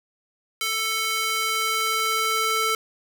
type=tone with high-pass filter sweep; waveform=square; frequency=442.1 Hz; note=A4; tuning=8 cents sharp; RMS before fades=-24 dBFS; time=0.61-2.75 s; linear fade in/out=2 ms; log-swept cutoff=2100 to 1000 Hz; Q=1; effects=7-bit